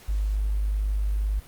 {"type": "tone", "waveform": "sine", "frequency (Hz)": 51, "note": "G#1", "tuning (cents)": -31, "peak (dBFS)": -22, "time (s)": [0.08, 1.4], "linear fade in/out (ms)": 10, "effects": ["pink hiss -50 dBFS RMS until 1.47 s", "Opus 48 kbps"]}